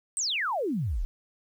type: exponential sweep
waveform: sine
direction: down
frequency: 8750 to 32.7 Hz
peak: -26 dBFS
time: 0.17-1.05 s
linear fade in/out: 0 ms
effects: 10-bit